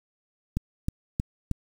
click train, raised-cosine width 5 ms, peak -13 dBFS, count 4, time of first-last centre 0.57-1.513 s, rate 3.18 Hz, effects 7-bit

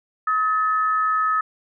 sine tone pair together, 1275.5 / 1758 Hz, D#6 / A6, +43 / -2 cents, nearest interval tritone, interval 555 cents, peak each -18 / -27 dBFS, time 0.27-1.41 s, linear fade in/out 5 ms, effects none

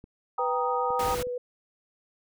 clicks, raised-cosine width 3 ms, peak -33 dBFS, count 3, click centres 0.041 / 0.905 / 1.27 s
sine chord, Eb major, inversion first, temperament equal with one note detuned, 784 / 940.4 / 1244.5 Hz, G5 / Bb5 / Eb6, 0 / +15 / 0 cents, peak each -30 dBFS, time 0.38-1.15 s, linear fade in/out 5 ms
sine tone with vibrato, 493.9 Hz, B4, in tune, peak -29 dBFS, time 0.39-1.38 s, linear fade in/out 5 ms, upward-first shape triangle, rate 7.3 Hz, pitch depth 13 cents each way
pink noise, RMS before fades -34 dBFS, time 0.99-1.23 s, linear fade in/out 5 ms
effects none

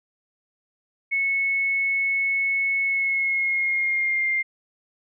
sine tone with pitch glide, 2200 to 2107 Hz, C#7 to C7, -14 to +12 cents, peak -20 dBFS, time 1.11-4.43 s, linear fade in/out 20 ms, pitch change -74 cents, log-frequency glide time 2.83-4.28 s, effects none

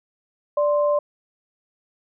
sine tone pair together, 587.3 / 1046.4 Hz, D5 / C6, 0 / 0 cents, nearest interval minor seventh, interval 1000 cents, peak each -17 / -26 dBFS, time 0.57-0.99 s, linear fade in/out 5 ms, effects none

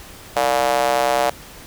square tone with high-pass filter, 64.8 Hz, C2, 16 cents flat, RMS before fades -18 dBFS, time 0.36-1.3 s, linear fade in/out 5 ms, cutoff 650 Hz, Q 3.5, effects pink hiss -40 dBFS RMS until 1.66 s

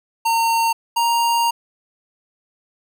square tone pair in turn, 915 / 934.2 Hz, A#5 / A#5, -32 / +3 cents, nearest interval unison, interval 35 cents, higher second, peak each -16 dBFS, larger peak neither, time 0.25-0.73 / 0.96-1.51 s, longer second, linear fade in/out 10 ms, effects none

